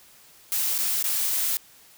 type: noise with dropouts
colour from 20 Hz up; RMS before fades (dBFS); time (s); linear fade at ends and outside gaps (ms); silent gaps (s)
blue; -25; 0.52-1.57; 0; 0.78-0.787 / 1.026-1.041
effects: white hiss -53 dBFS RMS until 1.97 s